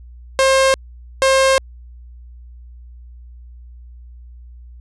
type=tone bursts at uneven times; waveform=sawtooth; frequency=533 Hz; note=C5; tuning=32 cents sharp; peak=-7 dBFS; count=2; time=0.39-0.74 / 1.22-1.58 s; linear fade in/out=0 ms; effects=added 60 Hz sine -36 dBFS peak until 4.8 s + resampled to 24000 Hz